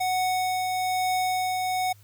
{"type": "tone with tremolo", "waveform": "square", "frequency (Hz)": 740, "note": "F#5", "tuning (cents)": 0, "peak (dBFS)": -23, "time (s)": [0, 1.93], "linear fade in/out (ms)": 10, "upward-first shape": "triangle", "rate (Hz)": 1.1, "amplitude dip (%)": 30, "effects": ["added 102 Hz sine -51 dBFS peak until 2.03 s", "white hiss -60 dBFS RMS until 2.03 s"]}